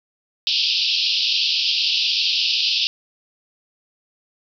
white band-pass noise, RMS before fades -20 dBFS, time 0.47-2.87 s, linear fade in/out 0 ms, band 2600 to 5200 Hz, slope 96 dB/octave, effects none

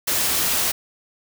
white noise, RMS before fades -21 dBFS, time 0.07-0.72 s, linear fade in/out 10 ms, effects none

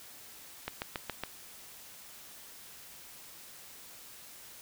click train, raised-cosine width 0.3 ms, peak -18 dBFS, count 5, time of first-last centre 0.68-1.236 s, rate 7.19 Hz, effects white hiss -51 dBFS RMS until 4.61 s

